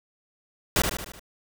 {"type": "noise with echo", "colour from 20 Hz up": "pink", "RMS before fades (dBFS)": -21, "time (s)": [0.76, 0.82], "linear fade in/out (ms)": 2, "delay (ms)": 75, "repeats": 5, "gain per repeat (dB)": -5, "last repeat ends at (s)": 1.195, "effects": []}